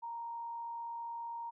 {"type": "tone with frequency modulation", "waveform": "sine", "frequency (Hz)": 932.3, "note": "A#5", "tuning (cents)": 0, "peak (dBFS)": -39, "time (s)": [0.02, 1.51], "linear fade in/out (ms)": 20, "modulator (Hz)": 44.8, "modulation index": 0.2, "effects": []}